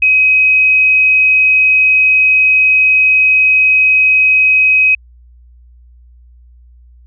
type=tone; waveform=sine; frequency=2532 Hz; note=D#7; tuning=30 cents sharp; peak=-6 dBFS; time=0.02-4.95 s; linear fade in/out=5 ms; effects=added 60 Hz sine -39 dBFS peak until 7.06 s